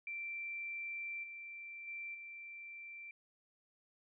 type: tone with level steps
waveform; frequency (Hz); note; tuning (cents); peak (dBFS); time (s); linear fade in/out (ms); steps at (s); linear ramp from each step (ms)
sine; 2349; D7; 0; -40 / -46 / -42 / -47; 0.07-3.11; 2; 1.23 / 1.87 / 2.14; 10
effects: none